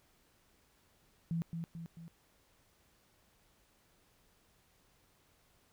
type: tone with echo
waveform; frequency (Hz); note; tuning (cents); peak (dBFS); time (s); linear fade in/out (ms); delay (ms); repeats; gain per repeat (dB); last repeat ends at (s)
sine; 166.4; E3; +17; -32; 1.31-1.42; 0; 220; 3; -5; 2.08
effects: pink hiss -70 dBFS RMS until 5.72 s